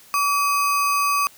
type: tone with sample-and-hold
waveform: sine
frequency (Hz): 1147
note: D6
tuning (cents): -41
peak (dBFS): -17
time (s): 0.14-1.27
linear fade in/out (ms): 0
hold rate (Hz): 3675
effects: white hiss -49 dBFS RMS until 1.37 s